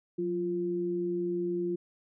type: tone pair together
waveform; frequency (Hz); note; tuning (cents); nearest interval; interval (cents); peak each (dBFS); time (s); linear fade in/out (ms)
sine; 180.76 / 348.2; F#3 / F4; -40 / -5; major seventh; 1135; -36 / -29; 0.18-1.76; 10
effects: none